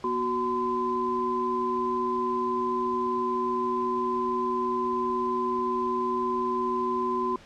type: tone cluster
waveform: sine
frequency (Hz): 243.2 / 369.1 / 1021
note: B3 / F#4 / C6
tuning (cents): -26 / -4 / -43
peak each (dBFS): -33 / -29 / -27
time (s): 0.04-7.36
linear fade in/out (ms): 2
effects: pink hiss -51 dBFS RMS until 7.45 s + low-pass 5000 Hz 12 dB/octave